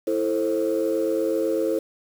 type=chord; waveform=sine; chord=A minor; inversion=second; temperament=just; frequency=330 / 440 / 528 Hz; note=E4 / A4 / C5; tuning=+2 / 0 / +16 cents; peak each=-24 dBFS; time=0.07-1.79 s; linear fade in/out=5 ms; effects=tanh soft clip ceiling -14 dBFS + 7-bit